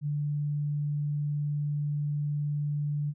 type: tone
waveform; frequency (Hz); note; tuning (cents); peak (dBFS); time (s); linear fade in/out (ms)
sine; 146.83; D3; 0; -27; 0.01-3.14; 50
effects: none